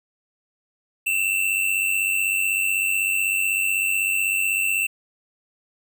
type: tone pair together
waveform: square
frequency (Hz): 2637 / 2733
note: E7 / F7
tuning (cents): 0 / -38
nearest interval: minor second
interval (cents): 62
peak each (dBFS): -23 / -24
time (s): 1.06-4.87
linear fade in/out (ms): 10
effects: none